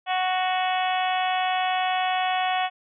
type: harmonic tone with a mistuned harmonic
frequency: 370 Hz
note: F#4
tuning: in tune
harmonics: 2 / 3 / 4 / 5 / 6 / 7 / 8 / 9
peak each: -23 / -32 / -35 / -33 / -35 / -34 / -35 / -36 dBFS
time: 0.06-2.7 s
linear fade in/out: 50 ms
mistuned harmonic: 9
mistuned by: +17 cents
effects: none